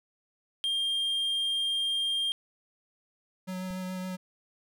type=tone; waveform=triangle; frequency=3203 Hz; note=G7; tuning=37 cents sharp; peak=-25 dBFS; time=0.64-2.32 s; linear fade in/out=0 ms
type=tone with vibrato; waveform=square; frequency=185 Hz; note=F#3; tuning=in tune; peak=-34 dBFS; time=3.47-4.17 s; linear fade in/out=20 ms; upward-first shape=sine; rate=7.1 Hz; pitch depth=13 cents each way
type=click; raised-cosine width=5 ms; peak=-34 dBFS; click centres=3.706 s
effects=none